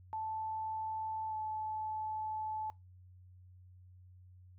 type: tone with pitch glide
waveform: sine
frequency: 877 to 866.9 Hz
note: A5 to A5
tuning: -6 to -26 cents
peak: -36 dBFS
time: 0.13-2.7 s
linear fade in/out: 0 ms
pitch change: -20 cents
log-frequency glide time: 1.29-1.34 s
effects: noise-tail reverb RT60 0.2 s tail -22 dB re dry + added 91 Hz sine -55 dBFS peak until 4.58 s